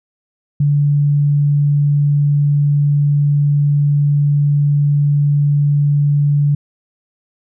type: tone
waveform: sine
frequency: 144.8 Hz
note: D3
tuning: 24 cents flat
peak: -10 dBFS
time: 0.6-6.55 s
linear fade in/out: 5 ms
effects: none